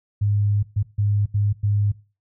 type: tone bursts at uneven times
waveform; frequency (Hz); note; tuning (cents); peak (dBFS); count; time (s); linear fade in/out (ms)
sine; 102.8; G#2; -17; -17; 5; 0.21-0.63 / 0.76-0.83 / 0.98-1.26 / 1.34-1.53 / 1.63-1.92; 10
effects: noise-tail reverb RT60 0.3 s tail -18 dB re dry